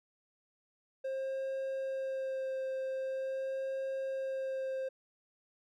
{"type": "tone with vibrato", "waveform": "triangle", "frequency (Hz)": 531, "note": "C5", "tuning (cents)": 25, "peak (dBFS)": -32, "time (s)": [1.04, 4.89], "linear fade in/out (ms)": 10, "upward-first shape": "sine", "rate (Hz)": 0.44, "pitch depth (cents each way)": 12, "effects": []}